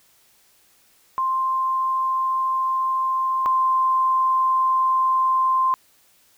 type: tone pair in turn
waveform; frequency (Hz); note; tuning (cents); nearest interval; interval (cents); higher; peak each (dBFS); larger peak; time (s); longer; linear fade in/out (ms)
sine; 1049 / 1044.9; C6 / C6; +4 / -3; unison; 7; first; -19 / -16; second; 1.18-3.46 / 3.46-5.74; neither; 0
effects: white hiss -58 dBFS RMS until 6.37 s